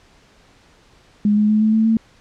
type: tone with pitch steps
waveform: sine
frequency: 207.7 / 210.8 / 214 / 217.3 / 220.6 / 223.9 Hz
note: G#3 / G#3 / A3 / A3 / A3 / A3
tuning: 0 / +26 / -48 / -21 / +5 / +30 cents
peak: -12 dBFS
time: 1.25-1.97 s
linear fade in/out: 2 ms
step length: 120 ms
effects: pink hiss -52 dBFS RMS until 2.2 s + low-pass 6000 Hz 12 dB/octave